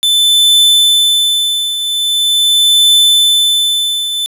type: tone with tremolo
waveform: 45% pulse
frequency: 3520 Hz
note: A7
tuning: in tune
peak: -5 dBFS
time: 0.03-4.26 s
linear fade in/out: 0 ms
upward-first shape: triangle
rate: 0.43 Hz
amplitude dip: 70%
effects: resampled to 32000 Hz + 7-bit